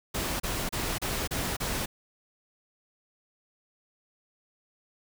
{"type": "noise bursts", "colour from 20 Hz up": "pink", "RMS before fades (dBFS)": -31, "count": 6, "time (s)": [0.14, 1.86], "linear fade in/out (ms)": 10, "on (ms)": 260, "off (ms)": 32, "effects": []}